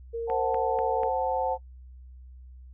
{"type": "tone with pitch glide", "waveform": "sine", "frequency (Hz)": [461.9, 457.7], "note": ["A#4", "A#4"], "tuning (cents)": [-16, -32], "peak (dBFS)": -28, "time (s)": [0.13, 1.1], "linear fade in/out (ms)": 20, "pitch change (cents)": -16, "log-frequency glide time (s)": [0.43, 0.74]}
{"type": "chord", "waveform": "sine", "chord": "F# diminished", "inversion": "second", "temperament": "equal", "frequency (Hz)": [523.3, 740, 880], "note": ["C5", "F#5", "A5"], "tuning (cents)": [0, 0, 0], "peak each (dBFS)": -29, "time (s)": [0.27, 1.58], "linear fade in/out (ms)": 50}
{"type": "click train", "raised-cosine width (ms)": 0.5, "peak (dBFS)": -25, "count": 4, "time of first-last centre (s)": [0.3, 1.033], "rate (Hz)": 4.09}
{"effects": ["noise-tail reverb RT60 0.1 s tail -19 dB re dry", "added 63 Hz sine -44 dBFS peak until 2.73 s"]}